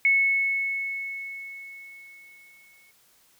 sine tone with exponential decay, 2200 Hz, C#7, 14 cents flat, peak -16 dBFS, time 0.05-2.91 s, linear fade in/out 1 ms, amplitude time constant 620 ms, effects white hiss -61 dBFS RMS until 3.39 s

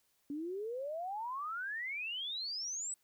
sine exponential sweep, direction up, 279.2 to 8100 Hz, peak -37 dBFS, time 0.3-2.94 s, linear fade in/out 2 ms, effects white hiss -75 dBFS RMS until 3.03 s

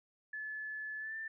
sine tone with pitch glide, 1726 to 1778.6 Hz, A6 to A6, -34 to +18 cents, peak -39 dBFS, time 0.33-1.28 s, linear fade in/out 5 ms, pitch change +52 cents, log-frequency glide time 0.99-1.16 s, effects none

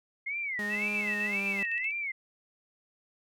sine tone with vibrato, 2093 Hz, C7, in tune, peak -31 dBFS, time 0.26-2.12 s, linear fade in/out 10 ms, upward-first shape sine, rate 1.9 Hz, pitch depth 220 cents each way
sawtooth tone with pitch glide, 207.7 to 198.55 Hz, G#3 to G3, 0 to +22 cents, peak -32 dBFS, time 0.59-1.63 s, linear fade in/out 0 ms, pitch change -78 cents, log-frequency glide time 1.27-1.38 s
sine tone with tremolo, 2637 Hz, E7, in tune, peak -30 dBFS, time 0.69-1.93 s, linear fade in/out 50 ms, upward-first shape square, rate 7.8 Hz, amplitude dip 55%
effects none

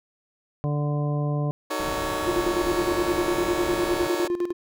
harmonic tone, 146.83 Hz, D3, in tune, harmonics 1 / 2 / 3 / 4 / 5 / 7, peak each -23 / -33 / -35 / -34 / -38 / -39 dBFS, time 0.64-1.51 s, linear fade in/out 0 ms
20% pulse chord, D# half-diminished seventh, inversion none, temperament just, 311.1 / 373.4 / 448 / 560 Hz, D#4 / F#4 / A4 / C#5, 0 / +16 / +31 / +18 cents, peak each -26 / -30 / -29 / -25 dBFS, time 1.7-4.28 s, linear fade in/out 10 ms
pink low-pass noise, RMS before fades -35 dBFS, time 1.79-4.08 s, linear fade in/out 10 ms, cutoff 1800 Hz, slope 12 dB/octave
triangle tone with tremolo, 351.3 Hz, F4, 10 cents sharp, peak -19 dBFS, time 2.26-4.53 s, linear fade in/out 20 ms, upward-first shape square, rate 9.8 Hz, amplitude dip 70%
effects none

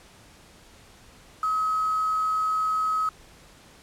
sine tone with quantisation, 1276 Hz, D#6, 43 cents sharp, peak -22 dBFS, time 1.43-3.09 s, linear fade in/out 2 ms, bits 7, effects pink hiss -52 dBFS RMS until 3.82 s + low-pass 10000 Hz 12 dB/octave

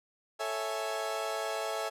30% pulse chord, A major seventh, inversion none, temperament equal, 440 / 554.4 / 659.3 / 830.6 Hz, A4 / C#5 / E5 / G#5, 0 / 0 / 0 / 0 cents, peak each -36 / -37 / -33 / -37 dBFS, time 0.39-1.9 s, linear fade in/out 20 ms, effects low-pass 12000 Hz 12 dB/octave

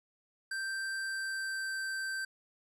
square tone with pitch glide, 1568 to 1558.1 Hz, G6 to G6, 0 to -11 cents, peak -35 dBFS, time 0.51-2.25 s, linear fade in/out 5 ms, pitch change -11 cents, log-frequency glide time 1-1.73 s, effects low-pass 11000 Hz 12 dB/octave

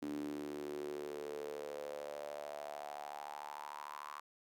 sawtooth tone with high-pass filter sweep, 73.42 Hz, D2, in tune, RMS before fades -45 dBFS, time 0.02-4.2 s, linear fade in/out 5 ms, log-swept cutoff 280 to 1100 Hz, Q 6.7, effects none

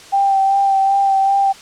sine tone with vibrato, 784 Hz, G5, in tune, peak -11 dBFS, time 0.12-1.53 s, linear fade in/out 20 ms, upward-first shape sine, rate 2.6 Hz, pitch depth 20 cents each way, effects white hiss -39 dBFS RMS until 1.61 s + low-pass 7000 Hz 12 dB/octave

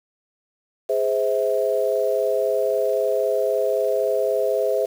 sine chord, Ab augmented, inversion none, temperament just, 415.3 / 519.1 / 648.9 Hz, Ab4 / C5 / E5, 0 / -14 / -27 cents, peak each -23 / -22 / -23 dBFS, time 0.89-4.86 s, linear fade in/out 10 ms, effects 7-bit

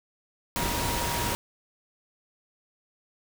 sine tone in noise, 950 Hz, A#5, 33 cents sharp, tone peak -33 dBFS, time 0.56-1.35 s, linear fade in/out 0 ms, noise pink, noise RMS -29 dBFS, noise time 0.56-1.35 s, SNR -7 dB, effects none

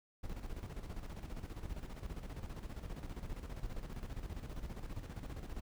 brown noise with tremolo, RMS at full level -42 dBFS, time 0.23-5.61 s, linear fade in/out 10 ms, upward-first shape square, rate 15 Hz, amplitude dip 60%, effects none

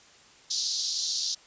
pink band-pass noise, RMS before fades -30 dBFS, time 0.5-1.35 s, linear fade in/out 10 ms, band 4000 to 6300 Hz, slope 48 dB/octave, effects white hiss -55 dBFS RMS until 1.46 s + resampled to 16000 Hz

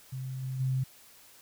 sine tone with level steps, 130.81 Hz, C3, in tune, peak -34 / -32 / -26 dBFS, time 0.12-0.84 s, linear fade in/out 10 ms, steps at 0.42 / 0.59 s, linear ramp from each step 20 ms, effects white hiss -56 dBFS RMS until 1.41 s

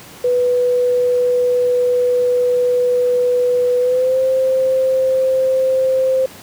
sine tone with pitch glide, 493.9 to 523.3 Hz, B4 to C5, 0 to 0 cents, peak -12 dBFS, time 0.24-6.26 s, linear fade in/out 5 ms, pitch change +100 cents, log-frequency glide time 3.79-4.2 s, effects pink hiss -38 dBFS RMS until 6.42 s + high-pass 100 Hz 12 dB/octave

